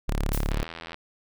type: tone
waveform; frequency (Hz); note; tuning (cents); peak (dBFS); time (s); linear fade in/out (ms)
sawtooth; 35.52; C#1; +43; -20; 0.08-0.63; 0
type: noise with exponential decay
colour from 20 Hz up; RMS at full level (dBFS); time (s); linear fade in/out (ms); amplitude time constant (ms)
blue; -30; 0.33-0.55; 2; 47
type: click train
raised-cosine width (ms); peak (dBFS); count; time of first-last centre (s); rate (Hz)
0.3; -21; 37; 0.51-0.944; 83
effects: none